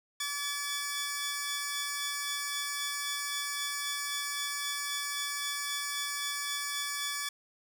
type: tone pair together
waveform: 10% pulse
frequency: 1148 / 1720.1 Hz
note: D6 / A6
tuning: -40 / -40 cents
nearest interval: perfect fifth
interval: 700 cents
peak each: -28 / -26 dBFS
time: 0.2-7.29 s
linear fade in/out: 5 ms
effects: none